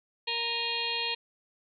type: harmonic tone with a mistuned harmonic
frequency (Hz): 466.2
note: A#4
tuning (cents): 0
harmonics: 1 / 2 / 4 / 5 / 6 / 7 / 8 / 9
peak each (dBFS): -41 / -38 / -41 / -36 / -36 / -36 / -39 / -35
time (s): 0.27-1.15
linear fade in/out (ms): 10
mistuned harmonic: 5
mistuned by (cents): +100
effects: none